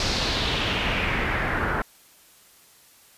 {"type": "noise with low-pass filter sweep", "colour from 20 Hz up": "pink", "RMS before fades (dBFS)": -25, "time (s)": [0, 1.82], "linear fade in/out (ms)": 2, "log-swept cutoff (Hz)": [5100, 1400], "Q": 2.8, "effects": ["white hiss -54 dBFS RMS until 3.17 s", "resampled to 32000 Hz"]}